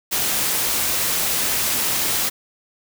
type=noise; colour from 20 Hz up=white; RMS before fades=-21 dBFS; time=0.11-2.3 s; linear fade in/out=20 ms; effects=none